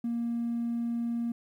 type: tone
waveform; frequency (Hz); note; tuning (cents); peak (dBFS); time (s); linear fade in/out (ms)
triangle; 234.7; A#3; +12; -25; 0.04-1.32; 5
effects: tanh soft clip ceiling -25 dBFS + 11-bit